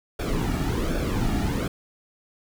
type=noise with flanger; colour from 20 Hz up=brown; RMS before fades=-25 dBFS; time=0.19-1.68 s; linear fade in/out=5 ms; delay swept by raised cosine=1 to 1.99 ms; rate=1.3 Hz; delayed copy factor=-0.65; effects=none